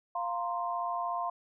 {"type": "chord", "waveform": "sine", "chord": "F suspended fourth", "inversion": "none", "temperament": "just", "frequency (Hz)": [698.5, 931.3, 1047.7], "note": ["F5", "Bb5", "C6"], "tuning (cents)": [0, -2, 2], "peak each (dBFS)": [-34, -38, -34], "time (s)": [0.15, 1.3], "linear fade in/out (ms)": 5, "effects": []}